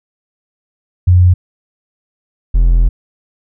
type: tone pair in turn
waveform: sine / triangle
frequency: 90 / 42.47 Hz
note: F#2 / F1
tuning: -47 / -48 cents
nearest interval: octave + minor second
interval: 1301 cents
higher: first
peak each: -4 dBFS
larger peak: neither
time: 1.07-1.34 / 2.54-2.89 s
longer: second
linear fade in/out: 10 ms
effects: none